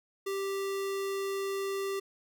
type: tone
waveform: square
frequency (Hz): 392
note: G4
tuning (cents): 0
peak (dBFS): -32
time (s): 0.26-2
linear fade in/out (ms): 10
effects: none